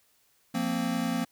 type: chord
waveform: square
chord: F suspended fourth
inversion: none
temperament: equal with one note detuned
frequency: 174.61 / 230.8 / 261.6 Hz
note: F3 / Bb3 / C4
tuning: 0 / -17 / 0 cents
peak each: -34 / -31 / -32 dBFS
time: 0.54-1.25 s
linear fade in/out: 10 ms
effects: white hiss -67 dBFS RMS until 1.31 s